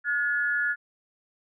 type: tone pair together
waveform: sine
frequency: 1437.9 / 1710 Hz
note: F#6 / A6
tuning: -50 / -50 cents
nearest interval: minor third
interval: 300 cents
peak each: -26 dBFS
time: 0.04-0.76 s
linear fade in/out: 50 ms
effects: none